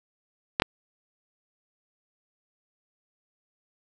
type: clicks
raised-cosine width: 0.3 ms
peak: -5 dBFS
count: 2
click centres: 0.599 / 0.621 s
effects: none